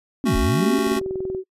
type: linear two-way sweep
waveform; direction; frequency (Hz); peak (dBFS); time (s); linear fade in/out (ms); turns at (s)
sine; down then up; 288.4 to 30.15 to 288.4; -19; 0.24-0.79; 0; 0.37
type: chord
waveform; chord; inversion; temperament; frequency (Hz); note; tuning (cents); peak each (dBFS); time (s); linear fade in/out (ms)
square; F# minor; first; just; 222 / 277.5 / 370; A3 / C#4 / F#4; +16 / +2 / 0; -25; 0.25-1; 20
type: tone with pitch glide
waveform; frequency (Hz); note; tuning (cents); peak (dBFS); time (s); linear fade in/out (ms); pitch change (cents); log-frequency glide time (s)
sine; 392 to 376.7; G4 to F#4; 0 to +31; -24; 0.59-1.44; 50; -69; 0.77-1.15
type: click train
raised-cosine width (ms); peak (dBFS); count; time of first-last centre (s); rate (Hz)
2; -21; 11; 0.87-1.348; 20.9
effects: noise-tail reverb RT60 0.1 s tail -25 dB re dry + resampled to 32000 Hz